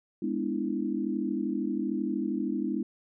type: chord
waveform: sine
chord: E dominant seventh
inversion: first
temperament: just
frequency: 206 / 247.2 / 296.7 / 329.6 Hz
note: G#3 / B3 / D4 / E4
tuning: -14 / +2 / +18 / 0 cents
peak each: -33 dBFS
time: 0.22-2.83 s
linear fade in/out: 5 ms
effects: none